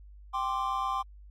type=chord; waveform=triangle; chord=G suspended fourth; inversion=none; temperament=equal; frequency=784 / 1046.5 / 1174.7 Hz; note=G5 / C6 / D6; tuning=0 / 0 / 0 cents; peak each=-32 / -29 / -31 dBFS; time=0.33-1.03 s; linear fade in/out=20 ms; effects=added 50 Hz sine -47 dBFS peak until 1.3 s + MP3 64 kbps